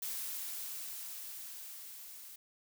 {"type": "noise with level ramp", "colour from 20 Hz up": "blue", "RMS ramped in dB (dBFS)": [-39, -51], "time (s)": [0.02, 2.36], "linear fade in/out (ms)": 5, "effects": []}